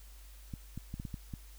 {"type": "clicks", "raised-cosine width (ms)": 5, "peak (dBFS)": -27, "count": 7, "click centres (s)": [0.538, 0.776, 0.941, 0.999, 1.052, 1.142, 1.338], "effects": ["added 50 Hz sine -50 dBFS peak until 1.58 s", "white hiss -60 dBFS RMS until 1.58 s"]}